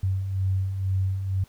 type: beating tone pair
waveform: sine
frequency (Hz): 93.5 / 95.6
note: F#2 / G2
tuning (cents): +19 / -43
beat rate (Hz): 2.1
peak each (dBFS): -32 / -23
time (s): 0.03-1.44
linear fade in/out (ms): 5
effects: pink hiss -58 dBFS RMS until 1.48 s